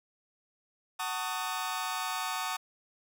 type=chord; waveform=sawtooth; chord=D# half-diminished seventh; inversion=first; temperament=just; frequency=746.7 / 896 / 1120.1 / 1244.5 Hz; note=F#5 / A5 / C#6 / D#6; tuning=+16 / +31 / +18 / 0 cents; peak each=-34 dBFS; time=0.99-2.57 s; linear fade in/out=10 ms; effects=none